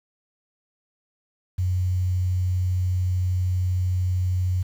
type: tone with quantisation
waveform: sine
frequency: 91.3 Hz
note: F#2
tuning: 23 cents flat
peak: -20 dBFS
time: 1.58-4.63 s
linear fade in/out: 10 ms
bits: 8
effects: none